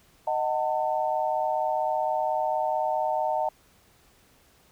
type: chord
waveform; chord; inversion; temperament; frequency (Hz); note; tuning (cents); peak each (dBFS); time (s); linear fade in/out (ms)
sine; D# diminished; none; just; 622.3 / 746.7 / 896; D#5 / F#5 / A5; 0 / +16 / +31; -28; 0.27-3.49; 5
effects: pink hiss -60 dBFS RMS until 4.71 s